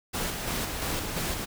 pink noise with tremolo, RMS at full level -30 dBFS, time 0.13-1.46 s, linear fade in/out 20 ms, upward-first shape square, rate 2.9 Hz, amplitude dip 35%, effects none

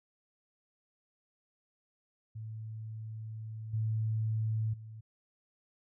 sine tone with level steps, 110 Hz, A2, in tune, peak -39 / -29 / -44 dBFS, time 2.35-5.01 s, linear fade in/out 10 ms, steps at 3.73 / 4.73 s, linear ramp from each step 10 ms, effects none

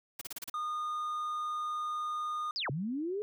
white noise bursts, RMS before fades -40 dBFS, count 6, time 0.19-0.499 s, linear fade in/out 5 ms, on 24 ms, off 33 ms
triangle tone, 1224 Hz, D#6, 29 cents flat, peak -31 dBFS, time 0.54-2.51 s, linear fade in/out 2 ms
sine linear two-way sweep, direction down then up, 5274 to 123.6 to 429.6 Hz, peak -32 dBFS, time 2.56-3.22 s, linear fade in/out 0 ms, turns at 2.7 s
effects none

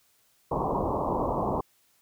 white low-pass noise, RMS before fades -28 dBFS, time 0.51-1.61 s, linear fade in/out 5 ms, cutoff 1100 Hz, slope 96 dB/octave, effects white hiss -66 dBFS RMS until 2.01 s

